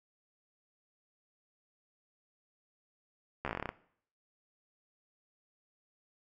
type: slowing click train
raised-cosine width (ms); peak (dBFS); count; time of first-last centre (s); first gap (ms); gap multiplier
0.5; -20; 12; 3.45-3.691; 13; 1.1
effects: noise-tail reverb RT60 0.6 s tail -18 dB re dry